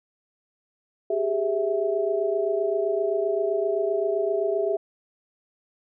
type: tone cluster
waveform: sine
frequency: 388 / 415.7 / 658 Hz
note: G4 / G#4 / E5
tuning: -18 / +2 / -3 cents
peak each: -26 dBFS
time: 1.1-4.77 s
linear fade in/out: 5 ms
effects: none